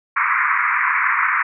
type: band-pass noise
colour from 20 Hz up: pink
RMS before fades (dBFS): -18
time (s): 0.16-1.43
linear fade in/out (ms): 10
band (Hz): 1000 to 2300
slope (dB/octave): 96
effects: none